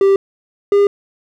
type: tone pair in turn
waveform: triangle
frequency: 392 / 404 Hz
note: G4 / G#4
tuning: 0 / -48 cents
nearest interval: minor second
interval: 52 cents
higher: second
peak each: -6 / -6 dBFS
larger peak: neither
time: 0.01-0.16 / 0.72-0.87 s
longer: neither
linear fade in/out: 2 ms
effects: none